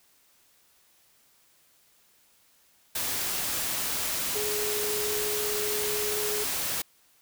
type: tone in noise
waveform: sine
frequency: 420 Hz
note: G#4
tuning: 19 cents sharp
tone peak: -31 dBFS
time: 4.35-6.44 s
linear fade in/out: 5 ms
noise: white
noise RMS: -30 dBFS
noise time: 2.95-6.82 s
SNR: -4 dB
effects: white hiss -63 dBFS RMS until 7.21 s